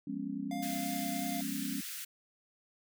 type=chord; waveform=sine; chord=C# dominant seventh; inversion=first; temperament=equal with one note detuned; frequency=177.56 / 207.7 / 246.9 / 277.2 Hz; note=E#3 / G#3 / B3 / C#4; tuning=+29 / 0 / 0 / 0 cents; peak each=-44 / -40 / -42 / -38 dBFS; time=0.07-1.81 s; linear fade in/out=5 ms
type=tone with vibrato; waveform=square; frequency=698.5 Hz; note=F5; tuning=in tune; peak=-40 dBFS; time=0.51-1.41 s; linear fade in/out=2 ms; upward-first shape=sine; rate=3 Hz; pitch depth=12 cents each way
type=high-pass noise; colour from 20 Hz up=white; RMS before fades=-42 dBFS; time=0.62-2.05 s; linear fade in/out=10 ms; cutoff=1400 Hz; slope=48 dB/octave
effects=none